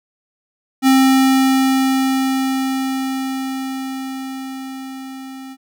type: tone with level ramp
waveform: square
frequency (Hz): 265.1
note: C4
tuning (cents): +23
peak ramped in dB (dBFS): -9 to -32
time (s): 0.82-5.57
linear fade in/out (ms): 50
effects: none